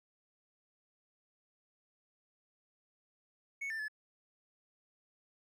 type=tone with pitch steps; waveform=triangle; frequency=2213 / 1784 / 1721 Hz; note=C#7 / A6 / A6; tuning=-3 / +23 / -39 cents; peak=-35 dBFS; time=3.61-3.883 s; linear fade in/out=10 ms; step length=91 ms; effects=none